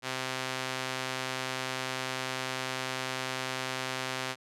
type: tone with band-pass filter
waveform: sawtooth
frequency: 130 Hz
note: C3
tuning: 11 cents flat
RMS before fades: -35 dBFS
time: 0.02-4.36 s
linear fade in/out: 50 ms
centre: 3100 Hz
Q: 0.51
effects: resampled to 32000 Hz